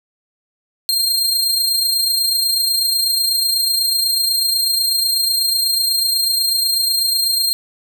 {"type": "tone with amplitude modulation", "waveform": "sawtooth", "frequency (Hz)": 4196, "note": "C8", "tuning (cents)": 4, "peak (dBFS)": -10, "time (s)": [0.89, 7.53], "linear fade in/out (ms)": 0, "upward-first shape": "sine", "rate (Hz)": 28.1, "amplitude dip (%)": 40, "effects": []}